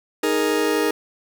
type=chord; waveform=40% pulse; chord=D# suspended fourth; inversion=none; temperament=just; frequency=311.1 / 414.8 / 466.7 Hz; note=D#4 / G#4 / A#4; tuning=0 / -2 / +2 cents; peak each=-22 dBFS; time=0.23-0.91 s; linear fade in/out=5 ms; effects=7-bit